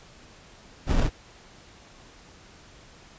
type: noise with sample-and-hold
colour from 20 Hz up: brown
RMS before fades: -21 dBFS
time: 0.86-1.1 s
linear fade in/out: 50 ms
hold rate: 2100 Hz
effects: pink hiss -51 dBFS RMS until 3.18 s + resampled to 16000 Hz